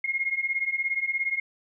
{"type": "beating tone pair", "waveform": "sine", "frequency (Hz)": [2136, 2153], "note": ["C7", "C7"], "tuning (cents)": [35, 49], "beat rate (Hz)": 17, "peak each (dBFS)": [-29, -27], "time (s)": [0.04, 1.4], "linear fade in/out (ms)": 5, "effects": []}